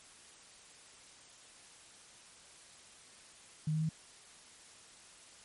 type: tone with pitch steps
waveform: sine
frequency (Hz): 154.6 / 156.76 / 158.95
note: D#3 / D#3 / D#3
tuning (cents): -11 / +13 / +37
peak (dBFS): -30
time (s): 3.67-3.892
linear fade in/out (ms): 5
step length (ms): 74
effects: white hiss -57 dBFS RMS until 5.44 s + MP3 48 kbps